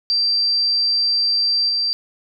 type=tone with level steps; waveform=sine; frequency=4699 Hz; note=D8; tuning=in tune; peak=-15 / -17 dBFS; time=0.1-1.93 s; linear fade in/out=0 ms; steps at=1.69 s; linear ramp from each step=2 ms; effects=none